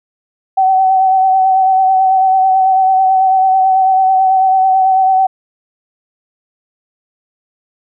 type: tone with vibrato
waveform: sine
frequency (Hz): 760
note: F#5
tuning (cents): +46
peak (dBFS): -7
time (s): 0.57-5.27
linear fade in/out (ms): 10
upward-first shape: triangle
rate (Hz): 9.1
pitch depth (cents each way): 30
effects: none